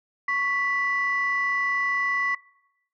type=tone pair together; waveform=sine; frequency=1110.9 / 1975.5 Hz; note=C#6 / B6; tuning=+3 / 0 cents; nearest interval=minor seventh; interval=997 cents; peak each=-26 / -23 dBFS; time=0.28-2.35 s; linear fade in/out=5 ms; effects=noise-tail reverb RT60 0.9 s tail -23 dB re dry + tanh soft clip ceiling -16 dBFS